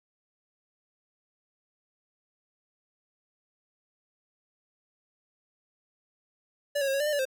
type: tone with pitch steps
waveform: square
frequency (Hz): 578 / 552 / 539 / 553 / 593 / 604 / 576 / 525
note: D5 / C#5 / C#5 / C#5 / D5 / D5 / D5 / C5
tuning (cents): -28 / -7 / -49 / -4 / +17 / +48 / -34 / +6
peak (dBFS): -26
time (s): 6.75-7.254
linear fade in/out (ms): 10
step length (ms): 63
effects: none